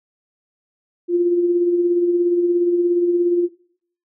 sine tone with tremolo, 349.2 Hz, F4, in tune, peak -12 dBFS, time 1.08-3.49 s, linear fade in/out 50 ms, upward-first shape sine, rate 17 Hz, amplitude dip 40%, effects noise-tail reverb RT60 0.6 s tail -20 dB re dry

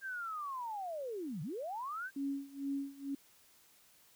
sine linear two-way sweep, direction down then up, 1613 to 134.8 to 1613 Hz, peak -38 dBFS, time 0.01-2.11 s, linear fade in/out 50 ms, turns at 1.42 s
sine tone with tremolo, 277.6 Hz, C#4, 3 cents sharp, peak -33 dBFS, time 2.16-3.15 s, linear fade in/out 5 ms, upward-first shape sine, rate 2.2 Hz, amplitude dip 90%
effects white hiss -65 dBFS RMS until 4.15 s

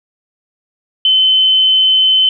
sine tone, 3057 Hz, G7, 44 cents flat, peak -7 dBFS, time 1.05-2.29 s, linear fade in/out 2 ms, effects none

